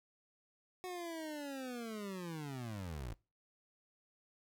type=linear sweep; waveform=25% pulse; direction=down; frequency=370 to 50 Hz; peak=-38 dBFS; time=0.84-3.14 s; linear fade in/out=0 ms; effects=noise-tail reverb RT60 0.3 s tail -23 dB re dry